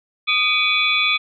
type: tone cluster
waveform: sine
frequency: 1233 / 2288 / 2485 / 3445 / 3983 Hz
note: D#6 / D7 / D#7 / A7 / B7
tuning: -16 / -46 / -3 / -37 / +14 cents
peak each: -25 / -21 / -20 / -20 / -28 dBFS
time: 0.27-1.18 s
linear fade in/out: 20 ms
effects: none